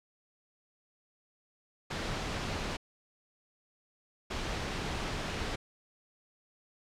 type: noise bursts at uneven times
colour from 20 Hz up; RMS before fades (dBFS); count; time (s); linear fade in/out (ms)
pink; -35; 2; 1.9-2.77 / 4.3-5.56; 10
effects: low-pass 5000 Hz 12 dB/octave